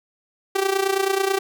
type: tone with amplitude modulation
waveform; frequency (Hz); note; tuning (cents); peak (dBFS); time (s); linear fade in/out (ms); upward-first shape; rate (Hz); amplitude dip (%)
sawtooth; 388.6; G4; -15; -12; 0.55-1.39; 10; sine; 29.2; 75
effects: none